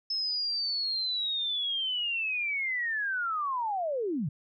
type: linear sweep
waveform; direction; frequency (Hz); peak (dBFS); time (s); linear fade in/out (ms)
sine; down; 5230 to 123.47; -28; 0.1-4.29; 5
effects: none